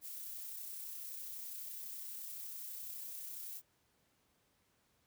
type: noise with amplitude modulation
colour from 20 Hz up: violet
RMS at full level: -45 dBFS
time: 0.01-3.62 s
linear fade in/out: 50 ms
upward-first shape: sine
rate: 31.9 Hz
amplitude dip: 25%
effects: pink hiss -75 dBFS RMS until 5.06 s + high-pass 60 Hz 12 dB/octave